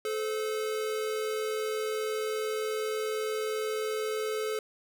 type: tone pair together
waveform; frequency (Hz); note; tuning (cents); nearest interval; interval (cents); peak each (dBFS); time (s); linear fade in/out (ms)
square; 432.9 / 512.9; A4 / C5; -28 / -35; minor third; 293; -31 / -38; 0.05-4.59; 2
effects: none